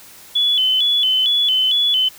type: tone with vibrato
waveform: sine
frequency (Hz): 3223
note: G7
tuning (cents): +47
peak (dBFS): -13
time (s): 0.35-2.09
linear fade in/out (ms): 10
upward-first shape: square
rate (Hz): 2.2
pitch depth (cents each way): 100
effects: white hiss -42 dBFS RMS until 2.18 s